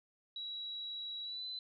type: tone with pitch glide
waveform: sine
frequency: 3889 to 4021 Hz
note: B7 to B7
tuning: -27 to +30 cents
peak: -40 dBFS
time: 0.36-1.59 s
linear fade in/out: 2 ms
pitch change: +57 cents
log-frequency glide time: 1.22-1.46 s
effects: none